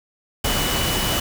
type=tone in noise; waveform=sine; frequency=2960 Hz; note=F#7; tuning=in tune; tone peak=-27 dBFS; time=0.44-1.2 s; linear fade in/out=5 ms; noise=pink; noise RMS=-22 dBFS; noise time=0.44-1.2 s; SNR=-8 dB; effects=none